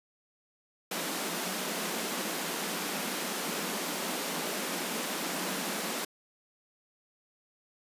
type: high-pass noise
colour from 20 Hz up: pink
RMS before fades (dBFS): -34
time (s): 0.91-6.05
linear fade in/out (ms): 5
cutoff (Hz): 170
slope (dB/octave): 96
effects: resampled to 32000 Hz